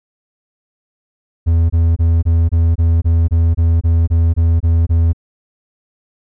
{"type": "tone bursts", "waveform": "triangle", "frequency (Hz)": 83, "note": "E2", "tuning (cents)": 12, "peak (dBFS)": -7, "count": 14, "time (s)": [1.46, 5.132], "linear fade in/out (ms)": 20, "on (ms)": 240, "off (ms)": 24, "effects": []}